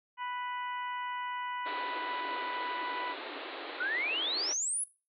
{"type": "harmonic tone", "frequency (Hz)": 493.9, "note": "B4", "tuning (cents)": 0, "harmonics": [2, 3, 4, 5, 6], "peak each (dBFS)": [-36, -45, -44, -51, -49], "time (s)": [0.17, 3.16], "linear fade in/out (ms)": 50}
{"type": "band-pass noise", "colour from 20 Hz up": "pink", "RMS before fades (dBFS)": -42, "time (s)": [1.65, 4.54], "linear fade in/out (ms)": 20, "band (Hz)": [280, 4200], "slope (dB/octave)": 96}
{"type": "exponential sweep", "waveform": "sine", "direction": "up", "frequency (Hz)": [1416, 10810], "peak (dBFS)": -30, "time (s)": [3.8, 4.84], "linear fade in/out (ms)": 5}
{"effects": ["noise-tail reverb RT60 0.3 s tail -18 dB re dry"]}